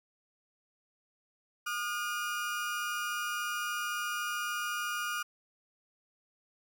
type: tone pair together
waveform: 35% pulse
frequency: 1217.3 / 1431 Hz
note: D#6 / F6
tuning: -38 / +42 cents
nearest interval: minor third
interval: 280 cents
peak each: -35 / -33 dBFS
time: 1.66-5.23 s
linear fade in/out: 10 ms
effects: none